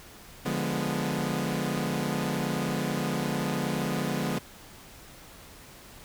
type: chord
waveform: sawtooth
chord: D diminished seventh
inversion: none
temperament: equal with one note detuned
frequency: 146.83 / 176.03 / 207.7 / 246.9 Hz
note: D3 / F3 / Ab3 / Cb4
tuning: 0 / +14 / 0 / 0 cents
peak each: -29 dBFS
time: 0.45-4.39 s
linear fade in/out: 10 ms
effects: pink hiss -49 dBFS RMS until 6.04 s